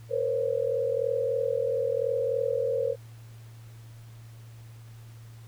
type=tone cluster; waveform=sine; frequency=464.1 / 505 / 548 Hz; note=A#4 / B4 / C#5; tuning=-8 / +39 / -20 cents; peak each=-29 dBFS; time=0.09-2.96 s; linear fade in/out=50 ms; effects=added 114 Hz sine -44 dBFS peak until 5.47 s + pink hiss -58 dBFS RMS until 5.47 s